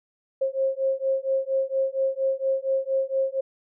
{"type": "beating tone pair", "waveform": "sine", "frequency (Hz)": [533, 537.3], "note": ["C5", "C5"], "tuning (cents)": [32, 46], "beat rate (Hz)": 4.3, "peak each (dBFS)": -25, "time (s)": [0.41, 3.41], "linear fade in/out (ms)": 10, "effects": []}